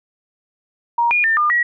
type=tone with pitch steps; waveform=sine; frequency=942 / 2433 / 1798 / 1206 / 1916 Hz; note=A#5 / D#7 / A6 / D6 / A#6; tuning=+18 / -39 / +37 / +46 / +47 cents; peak=-13 dBFS; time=0.98-1.63 s; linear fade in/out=5 ms; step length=130 ms; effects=none